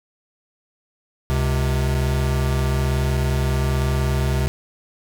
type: tone pair together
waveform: square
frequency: 68.87 / 130 Hz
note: C#2 / C3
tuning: -11 / -11 cents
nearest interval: major seventh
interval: 1100 cents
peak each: -21 / -22 dBFS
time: 1.3-4.48 s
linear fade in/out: 0 ms
effects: none